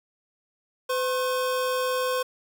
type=tone pair together; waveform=square; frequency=506.8 / 1075 Hz; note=B4 / C6; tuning=+45 / +47 cents; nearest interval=octave + minor second; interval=1302 cents; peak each=-26 / -30 dBFS; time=0.89-2.23 s; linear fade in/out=10 ms; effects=8-bit